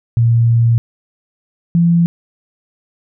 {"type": "tone pair in turn", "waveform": "sine", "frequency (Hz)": [116.54, 170.13], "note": ["A#2", "F3"], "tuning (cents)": [0, -45], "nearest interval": "perfect fifth", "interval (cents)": 655, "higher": "second", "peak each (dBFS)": -8, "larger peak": "neither", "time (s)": [[0.17, 0.78], [1.75, 2.06]], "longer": "first", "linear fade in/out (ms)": 0, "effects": []}